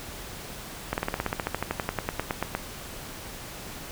slowing click train, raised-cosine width 0.5 ms, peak -11 dBFS, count 21, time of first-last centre 0.93-2.55 s, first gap 49 ms, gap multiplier 1.05, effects pink hiss -40 dBFS RMS until 3.91 s

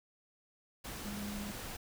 sine tone in noise, 205 Hz, G#3, 22 cents flat, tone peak -40 dBFS, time 1.05-1.52 s, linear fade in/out 10 ms, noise pink, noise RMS -44 dBFS, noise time 0.84-1.77 s, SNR +1 dB, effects none

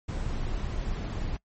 brown noise, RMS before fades -31 dBFS, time 0.08-1.37 s, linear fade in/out 10 ms, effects noise-tail reverb RT60 0.1 s tail -21 dB re dry + MP3 32 kbps

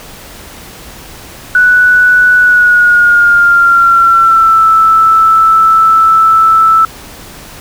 sine tone with pitch glide, 1480 to 1318.5 Hz, F#6 to E6, 0 to 0 cents, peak -3 dBFS, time 1.55-6.85 s, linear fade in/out 2 ms, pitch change -200 cents, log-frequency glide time 2.38-4.66 s, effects pink hiss -31 dBFS RMS until 7.6 s

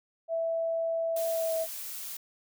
sine tone with pitch glide, 659.3 to 649.5 Hz, E5 to E5, 0 to -26 cents, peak -27 dBFS, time 0.28-1.67 s, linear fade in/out 50 ms, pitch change -26 cents, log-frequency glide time 1.29-1.53 s
blue noise, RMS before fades -39 dBFS, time 1.16-2.17 s, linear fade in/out 5 ms
effects none

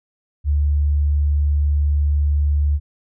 sine tone, 73 Hz, D2, 10 cents flat, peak -14 dBFS, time 0.44-2.8 s, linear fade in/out 50 ms, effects none

